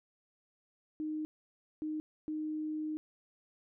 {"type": "tone bursts at uneven times", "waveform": "sine", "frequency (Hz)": 308.5, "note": "D#4", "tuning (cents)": -15, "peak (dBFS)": -34, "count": 3, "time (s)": [[1, 1.25], [1.82, 2], [2.28, 2.97]], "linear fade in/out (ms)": 0, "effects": []}